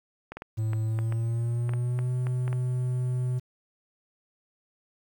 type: clicks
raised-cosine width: 0.5 ms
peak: -23 dBFS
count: 12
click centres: 0.32 / 0.37 / 0.421 / 0.733 / 0.989 / 1.124 / 1.693 / 1.736 / 1.99 / 2.269 / 2.479 / 2.529 s
type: tone with pitch glide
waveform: triangle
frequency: 110 to 125.63 Hz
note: A2 to B2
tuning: 0 to +30 cents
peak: -23 dBFS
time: 0.57-3.4 s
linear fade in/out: 20 ms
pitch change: +230 cents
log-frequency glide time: 0.83-2.11 s
effects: 9-bit